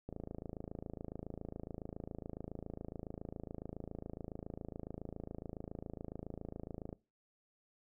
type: click train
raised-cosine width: 2 ms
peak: -30 dBFS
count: 187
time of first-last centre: 0.09-6.928 s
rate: 27.2 Hz
effects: noise-tail reverb RT60 0.3 s tail -22 dB re dry